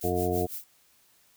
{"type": "noise with tremolo", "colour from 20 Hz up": "violet", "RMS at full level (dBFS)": -36, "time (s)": [0.01, 0.64], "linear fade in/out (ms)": 2, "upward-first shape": "sine", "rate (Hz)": 6, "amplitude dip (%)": 85}
{"type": "harmonic tone", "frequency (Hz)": 89.3, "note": "F2", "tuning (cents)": 39, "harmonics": [1, 2, 3, 4, 5, 7, 8], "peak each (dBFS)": [-32, -35, -35, -31, -30, -36, -32], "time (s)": [0.03, 0.47], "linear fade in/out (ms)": 20}
{"effects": ["white hiss -63 dBFS RMS until 1.36 s"]}